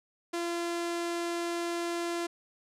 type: tone with low-pass filter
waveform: sawtooth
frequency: 342.4 Hz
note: F4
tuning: 34 cents flat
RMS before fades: -33 dBFS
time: 0.33-2.27 s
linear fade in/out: 10 ms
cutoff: 9500 Hz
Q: 0.93
effects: none